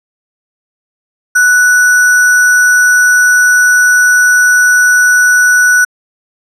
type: tone with sample-and-hold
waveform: sine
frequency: 1480 Hz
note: F#6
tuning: in tune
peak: -4 dBFS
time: 1.35-5.85 s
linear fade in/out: 10 ms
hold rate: 7350 Hz
effects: low-pass 12000 Hz 12 dB/octave